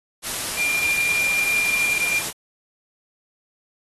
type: tone in noise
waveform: sine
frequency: 2392 Hz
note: D7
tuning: 31 cents sharp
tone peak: -19 dBFS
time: 0.56-2.23 s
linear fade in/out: 50 ms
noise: white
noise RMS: -27 dBFS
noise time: 0.22-2.33 s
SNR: +5 dB
effects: AAC 32 kbps